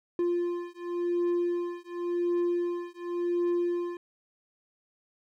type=beating tone pair; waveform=triangle; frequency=348.3 / 349.21 Hz; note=F4 / F4; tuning=-5 / 0 cents; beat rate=0.91 Hz; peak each=-28 dBFS; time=0.19-3.97 s; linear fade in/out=2 ms; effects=none